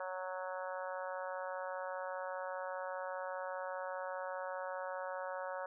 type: harmonic tone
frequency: 185 Hz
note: F#3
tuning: in tune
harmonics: 3 / 4 / 5 / 6 / 7 / 8 / 9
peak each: -42 / -48 / -46 / -49 / -50 / -49 / -53 dBFS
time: 0-5.66 s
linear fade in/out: 2 ms
effects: none